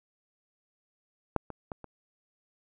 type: clicks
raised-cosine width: 1 ms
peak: -11 / -25 / -22 / -29 dBFS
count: 4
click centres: 1.363 / 1.503 / 1.718 / 1.843 s
effects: none